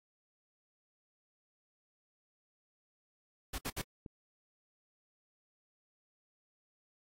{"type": "noise bursts", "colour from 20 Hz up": "pink", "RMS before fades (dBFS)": -38, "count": 3, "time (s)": [3.53, 3.819], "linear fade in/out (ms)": 10, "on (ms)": 55, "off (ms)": 62}
{"type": "click", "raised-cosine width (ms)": 3, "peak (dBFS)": -33, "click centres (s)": 4.062}
{"effects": ["AAC 48 kbps"]}